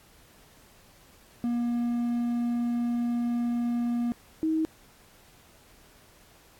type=tone pair in turn; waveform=triangle / sine; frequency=238.4 / 317.4 Hz; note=A#3 / D#4; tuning=+39 / +35 cents; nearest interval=perfect fourth; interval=496 cents; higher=second; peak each=-23 dBFS; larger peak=neither; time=1.44-4.12 / 4.43-4.65 s; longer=first; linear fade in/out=0 ms; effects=pink hiss -57 dBFS RMS until 6.59 s + AAC 64 kbps